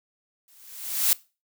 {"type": "noise with exponential growth", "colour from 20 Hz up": "blue", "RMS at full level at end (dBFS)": -18, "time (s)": [0.48, 1.13], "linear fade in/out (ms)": 1, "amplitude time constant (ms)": 140, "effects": ["noise-tail reverb RT60 0.3 s tail -21 dB re dry"]}